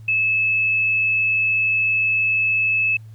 sine tone, 2603 Hz, E7, 22 cents flat, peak -16 dBFS, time 0.08-2.97 s, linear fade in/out 5 ms, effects added 110 Hz sine -37 dBFS peak until 3.14 s + pink hiss -60 dBFS RMS until 3.14 s

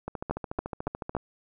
two click trains, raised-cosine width 1 ms, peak -14 / -19 dBFS, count 4 / 16, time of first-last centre 0.31-1.15 / 0.08-1.167 s, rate 3.57 / 13.8 Hz, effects none

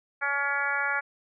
harmonic tone, 282.1 Hz, C#4, 30 cents sharp, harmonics 2 / 3 / 4 / 5 / 6 / 7 / 8, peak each -40 / -34 / -36 / -29 / -30 / -35 / -35 dBFS, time 0.21-1.01 s, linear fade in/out 20 ms, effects none

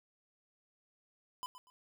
square tone with echo, 1006 Hz, B5, 32 cents sharp, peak -39 dBFS, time 1.43-1.46 s, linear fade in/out 0 ms, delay 120 ms, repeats 2, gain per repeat -12 dB, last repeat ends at 1.7 s, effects none

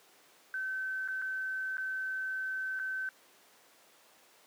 sine tone with dropouts, 1535 Hz, G6, 37 cents flat, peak -33 dBFS, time 0.54-3.09 s, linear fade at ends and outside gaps 1 ms, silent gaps 1.077-1.085 / 1.217-1.221 / 1.77-1.781 / 2.792-2.797 s, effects pink hiss -61 dBFS RMS until 4.46 s + high-pass 400 Hz 12 dB/octave

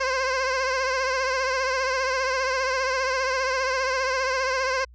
15% pulse tone with vibrato, 523.3 Hz, C5, in tune, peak -16 dBFS, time 0-4.85 s, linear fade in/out 10 ms, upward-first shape triangle, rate 15 Hz, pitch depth 64 cents each way, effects added 60 Hz sine -46 dBFS peak until 4.94 s + resampled to 16000 Hz

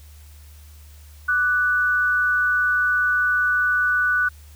sine tone pair together, 1174.7 / 1482.5 Hz, D6 / F#6, 0 / +3 cents, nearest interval major third, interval 403 cents, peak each -27 / -17 dBFS, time 1.28-4.29 s, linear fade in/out 10 ms, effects added 74 Hz sine -42 dBFS peak until 4.55 s + white hiss -53 dBFS RMS until 4.55 s

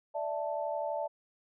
sine chord, D suspended second, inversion none, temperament equal, 587.3 / 659.3 / 880 Hz, D5 / E5 / A5, 0 / 0 / 0 cents, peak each -35 / -36 / -37 dBFS, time 0.14-1.08 s, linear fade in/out 20 ms, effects none

